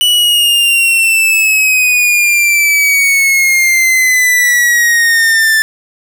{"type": "exponential sweep", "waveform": "45% pulse", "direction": "down", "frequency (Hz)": [2963, 1760], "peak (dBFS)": -7, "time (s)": [0.01, 5.62], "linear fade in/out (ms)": 0, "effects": []}